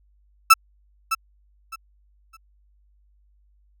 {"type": "tone with echo", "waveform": "35% pulse", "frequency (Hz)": 1318.5, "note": "E6", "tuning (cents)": 0, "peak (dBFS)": -6, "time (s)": [0.5, 0.54], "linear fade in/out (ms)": 10, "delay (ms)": 610, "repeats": 3, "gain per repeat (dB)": -12, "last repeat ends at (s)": 2.37, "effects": ["added 50 Hz sine -57 dBFS peak until 3.8 s"]}